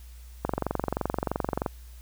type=click train; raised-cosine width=1 ms; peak=-12 dBFS; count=29; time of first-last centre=0.45-1.662 s; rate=23.1 Hz; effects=added 60 Hz sine -43 dBFS peak until 2.01 s + white hiss -57 dBFS RMS until 2.01 s